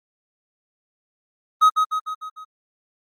triangle tone with echo, 1264 Hz, D#6, 27 cents sharp, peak -8 dBFS, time 1.61-1.7 s, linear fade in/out 20 ms, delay 150 ms, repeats 5, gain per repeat -5 dB, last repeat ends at 2.45 s, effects Opus 24 kbps

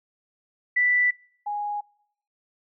sine tone pair in turn, 1975.5 / 827.2 Hz, B6 / G#5, 0 / -7 cents, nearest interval octave + minor third, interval 1507 cents, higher first, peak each -18 / -26 dBFS, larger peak first, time 0.76-1.11 / 1.46-1.81 s, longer neither, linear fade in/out 10 ms, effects noise-tail reverb RT60 0.8 s tail -26 dB re dry

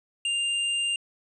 square tone, 2797 Hz, F7, 2 cents sharp, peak -25 dBFS, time 0.25-0.96 s, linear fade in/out 2 ms, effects resampled to 24000 Hz

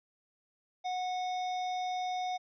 harmonic tone, 733 Hz, F#5, 16 cents flat, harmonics 1 / 3 / 5 / 7 / 8, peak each -32 / -46 / -46 / -54 / -56 dBFS, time 0.84-2.38 s, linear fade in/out 20 ms, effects none

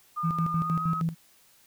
sine tone with pitch glide, 1213 to 1274 Hz, D#6 to D#6, -44 to +41 cents, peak -28 dBFS, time 0.16-1.02 s, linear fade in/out 20 ms, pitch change +85 cents, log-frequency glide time 0.56-0.88 s
sine tone with tremolo, 164.81 Hz, E3, in tune, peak -23 dBFS, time 0.23-1.15 s, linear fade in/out 20 ms, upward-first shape square, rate 6.4 Hz, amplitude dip 75%
effects tanh soft clip ceiling -15 dBFS + white hiss -60 dBFS RMS until 1.66 s

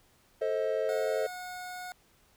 triangle chord, A diminished, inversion none, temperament just, 440 / 528 / 633.6 Hz, A4 / C5 / Eb5, 0 / +16 / +31 cents, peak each -30 dBFS, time 0.41-1.27 s, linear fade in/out 10 ms
25% pulse tone, 727 Hz, F#5, 31 cents flat, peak -35 dBFS, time 0.89-1.92 s, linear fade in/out 0 ms
effects pink hiss -65 dBFS RMS until 2.36 s

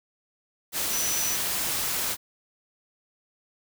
sine tone in noise, 5930 Hz, F#8, 3 cents sharp, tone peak -28 dBFS, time 0.9-1.38 s, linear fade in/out 50 ms, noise white, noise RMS -28 dBFS, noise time 0.72-2.17 s, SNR -3 dB, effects none

